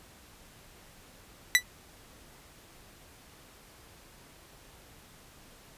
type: tone with exponential decay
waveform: sawtooth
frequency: 1975.5 Hz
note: B6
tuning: in tune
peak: -10 dBFS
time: 1.55-1.63 s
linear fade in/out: 0 ms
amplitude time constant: 16 ms
effects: pink hiss -55 dBFS RMS until 5.77 s + resampled to 32000 Hz